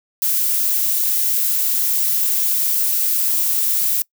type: noise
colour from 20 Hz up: violet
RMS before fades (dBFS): -18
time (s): 0.22-4.02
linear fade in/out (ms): 0
effects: noise-tail reverb RT60 0.1 s tail -24 dB re dry